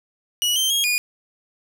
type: tone with pitch steps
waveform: sawtooth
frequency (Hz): 2926 / 3128 / 3270 / 2445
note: F#7 / G7 / G#7 / D#7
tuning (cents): -20 / -4 / -28 / -31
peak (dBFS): -15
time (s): 0.42-0.98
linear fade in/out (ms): 0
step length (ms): 140
effects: none